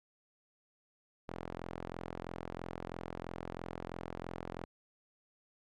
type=tone with band-pass filter; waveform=sawtooth; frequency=43.03 Hz; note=F1; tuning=25 cents flat; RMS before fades=-44 dBFS; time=1.28-4.65 s; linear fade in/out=10 ms; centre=630 Hz; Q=0.56; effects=none